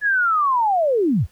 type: linear sweep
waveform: sine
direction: down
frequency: 1720 to 55.1 Hz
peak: -15 dBFS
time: 0.01-1.27 s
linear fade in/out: 50 ms
effects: pink hiss -57 dBFS RMS until 1.31 s